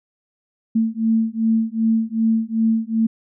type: beating tone pair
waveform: sine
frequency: 222.8 / 225.4 Hz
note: A3 / A3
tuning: +22 / +42 cents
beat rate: 2.6 Hz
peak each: -19 dBFS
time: 0.75-3.07 s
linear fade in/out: 10 ms
effects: none